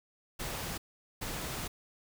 pink noise bursts at uneven times, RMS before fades -38 dBFS, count 2, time 0.39-0.78 / 1.21-1.68 s, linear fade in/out 10 ms, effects none

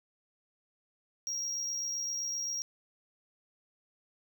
triangle tone with amplitude modulation, 5630 Hz, F8, 13 cents sharp, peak -30 dBFS, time 1.27-2.62 s, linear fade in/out 0 ms, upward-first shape sine, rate 67.7 Hz, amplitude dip 35%, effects none

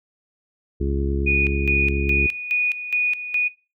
harmonic tone, 69.3 Hz, C#2, in tune, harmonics 1 / 2 / 3 / 4 / 5 / 6, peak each -22 / -30 / -30 / -33 / -28 / -31 dBFS, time 0.8-2.27 s, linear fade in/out 10 ms
sine tone with tremolo, 2467 Hz, D#7, 15 cents flat, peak -16 dBFS, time 1.26-3.49 s, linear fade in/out 20 ms, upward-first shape square, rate 2.4 Hz, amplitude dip 70%
effects noise-tail reverb RT60 0.3 s tail -20 dB re dry

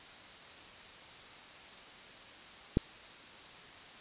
click, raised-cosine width 3 ms, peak -12 dBFS, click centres 2.771 s, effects white hiss -51 dBFS RMS until 4 s + resampled to 8000 Hz

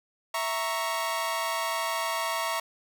sawtooth chord, A# diminished, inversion second, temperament equal, 659.3 / 932.3 / 1108.7 Hz, E5 / A#5 / C#6, 0 / 0 / 0 cents, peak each -29 / -28 / -28 dBFS, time 0.34-2.6 s, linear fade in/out 5 ms, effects none

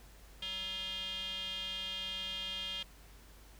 square tone with band-pass filter, 189 Hz, F#3, 37 cents sharp, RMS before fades -40 dBFS, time 0.42-2.83 s, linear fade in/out 5 ms, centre 3200 Hz, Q 9.1, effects added 50 Hz sine -55 dBFS peak until 3.59 s + pink hiss -60 dBFS RMS until 3.59 s

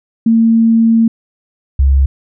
sine tone pair in turn, 227.1 / 68.01 Hz, A#3 / C#2, -45 / -32 cents, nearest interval octave + major sixth, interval 2087 cents, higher first, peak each -6 dBFS, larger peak neither, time 0.26-1.08 / 1.79-2.06 s, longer first, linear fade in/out 5 ms, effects none

